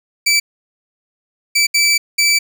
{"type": "tone bursts at uneven times", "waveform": "20% pulse", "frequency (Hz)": 2316, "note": "D7", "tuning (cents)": -25, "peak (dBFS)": -6, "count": 4, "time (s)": [[0.26, 0.4], [1.55, 1.67], [1.74, 1.98], [2.18, 2.39]], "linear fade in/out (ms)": 10, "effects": []}